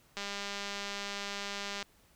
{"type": "click train", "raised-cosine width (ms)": 0.2, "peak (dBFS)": -21, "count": 334, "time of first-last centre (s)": [0.17, 1.827], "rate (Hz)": 201, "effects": ["pink hiss -65 dBFS RMS until 2.15 s"]}